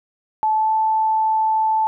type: tone with pitch glide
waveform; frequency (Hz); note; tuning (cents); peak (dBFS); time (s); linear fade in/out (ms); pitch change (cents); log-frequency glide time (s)
sine; 868 to 876.6; A5 to A5; -24 to -7; -15; 0.43-1.87; 0; +17; 0.54-0.72
effects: none

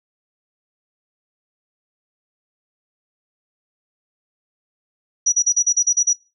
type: tone bursts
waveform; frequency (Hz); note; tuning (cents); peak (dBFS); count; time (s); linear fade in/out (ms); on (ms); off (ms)
sine; 5830; F#8; -26; -12; 9; 5.26-6.133; 10; 65; 36
effects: noise-tail reverb RT60 0.3 s tail -23 dB re dry

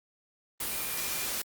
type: tone in noise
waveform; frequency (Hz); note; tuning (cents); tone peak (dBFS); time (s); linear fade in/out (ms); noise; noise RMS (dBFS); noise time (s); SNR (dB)
sine; 2396; D7; +34; -43; 0.71-1.26; 5; white; -33; 0.6-1.42; -13
effects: Opus 32 kbps

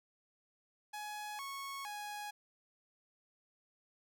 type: tone with pitch steps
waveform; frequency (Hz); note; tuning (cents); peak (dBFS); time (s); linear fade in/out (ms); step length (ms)
sawtooth; 840 / 1102 / 831; G#5 / C#6 / G#5; +19 / -11 / +1; -38; 0.93-2.31; 10; 460
effects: none

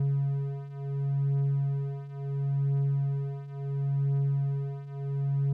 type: beating tone pair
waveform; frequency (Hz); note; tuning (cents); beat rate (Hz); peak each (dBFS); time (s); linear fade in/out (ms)
triangle; 138.59 / 139.31; C#3 / C#3; 0 / +9; 0.72; -29 / -26; 0-5.53; 5
effects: none

